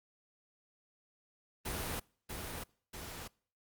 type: noise with echo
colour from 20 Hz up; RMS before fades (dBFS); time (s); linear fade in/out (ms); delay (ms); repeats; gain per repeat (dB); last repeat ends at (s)
pink; -38; 1.65-2; 10; 640; 2; -4; 3.28
effects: noise-tail reverb RT60 0.5 s tail -25 dB re dry + Opus 32 kbps